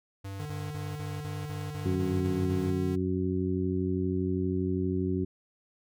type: tone bursts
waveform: square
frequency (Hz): 98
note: G2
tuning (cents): 0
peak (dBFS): -37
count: 10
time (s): 0.24-2.71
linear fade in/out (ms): 10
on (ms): 220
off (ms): 30
type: tone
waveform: square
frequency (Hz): 149.7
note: D3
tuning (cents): +33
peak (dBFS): -37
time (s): 0.39-2.96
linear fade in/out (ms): 10
type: harmonic tone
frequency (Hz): 92.5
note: F#2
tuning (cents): 0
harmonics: 1 / 2 / 3 / 4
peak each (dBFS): -32 / -32 / -32 / -32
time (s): 1.85-5.25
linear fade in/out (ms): 10
effects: none